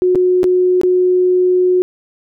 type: tone with dropouts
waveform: sine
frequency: 364.3 Hz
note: F#4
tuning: 27 cents flat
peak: -9 dBFS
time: 0.02-1.82 s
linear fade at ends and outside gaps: 0 ms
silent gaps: 0.149-0.156 / 0.432-0.441 / 0.814-0.834 s
effects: none